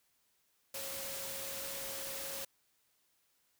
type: tone in noise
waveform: sine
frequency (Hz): 545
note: C#5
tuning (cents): -29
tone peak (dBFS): -48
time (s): 0.74-2.45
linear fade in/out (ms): 5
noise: white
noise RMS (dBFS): -42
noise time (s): 0.74-2.45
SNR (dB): -9
effects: white hiss -75 dBFS RMS until 3.59 s